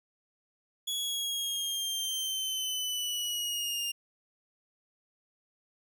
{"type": "linear sweep", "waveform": "sawtooth", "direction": "down", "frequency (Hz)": [3376, 2802], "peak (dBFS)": -28, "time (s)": [0.87, 3.92], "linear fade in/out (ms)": 10, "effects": []}